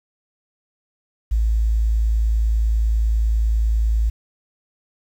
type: tone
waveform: sine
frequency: 55 Hz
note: A1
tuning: in tune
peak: -15 dBFS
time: 1.31-4.1 s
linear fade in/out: 10 ms
effects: 8-bit